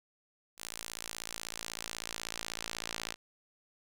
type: tone with band-pass filter sweep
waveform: sawtooth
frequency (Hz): 56.2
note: A1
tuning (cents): +37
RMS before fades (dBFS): -42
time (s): 0.57-3.16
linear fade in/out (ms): 50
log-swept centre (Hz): 9100 to 4600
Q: 0.7
effects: none